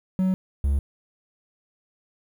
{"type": "tone pair in turn", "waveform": "triangle", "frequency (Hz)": [187, 70.05], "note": ["F#3", "C#2"], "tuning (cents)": [19, 19], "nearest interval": "octave + perfect fourth", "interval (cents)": 1700, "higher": "first", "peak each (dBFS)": -17, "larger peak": "neither", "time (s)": [[0.19, 0.34], [0.64, 0.79]], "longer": "neither", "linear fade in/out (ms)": 0, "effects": ["9-bit"]}